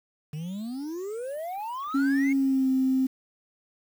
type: exponential sweep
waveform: triangle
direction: up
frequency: 146.83 to 2217 Hz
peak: -29 dBFS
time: 0.33-2.33 s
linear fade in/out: 5 ms
type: tone with pitch glide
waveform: sine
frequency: 274.8 to 262.2 Hz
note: C#4 to C4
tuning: -15 to +4 cents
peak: -20 dBFS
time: 1.94-3.07 s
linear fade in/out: 10 ms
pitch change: -81 cents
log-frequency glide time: 2.28-2.69 s
effects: tanh soft clip ceiling -14 dBFS + 8-bit